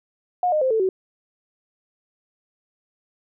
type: tone with pitch steps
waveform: sine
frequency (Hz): 720 / 612.5 / 521 / 443.2 / 377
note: F#5 / D#5 / C5 / A4 / F#4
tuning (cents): -47 / -27 / -7 / +13 / +32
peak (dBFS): -17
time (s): 0.43-0.89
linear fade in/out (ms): 2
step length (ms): 92
effects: none